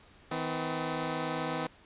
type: tone pair together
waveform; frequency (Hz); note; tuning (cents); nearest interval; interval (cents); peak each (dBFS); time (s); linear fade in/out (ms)
10% pulse; 160 / 254; D#3 / B3; +49 / +49; minor sixth; 800; -26; 0.31-1.67; 5
effects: pink hiss -58 dBFS RMS until 1.85 s + resampled to 8000 Hz